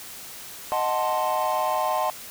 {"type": "chord", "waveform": "triangle", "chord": "D# diminished seventh", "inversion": "none", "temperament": "equal", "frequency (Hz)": [622.3, 740, 880, 1046.5], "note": ["D#5", "F#5", "A5", "C6"], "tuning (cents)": [0, 0, 0, 0], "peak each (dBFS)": -25, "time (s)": [0.72, 2.1], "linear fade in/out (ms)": 0, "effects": ["tanh soft clip ceiling -13 dBFS", "white hiss -40 dBFS RMS until 2.3 s"]}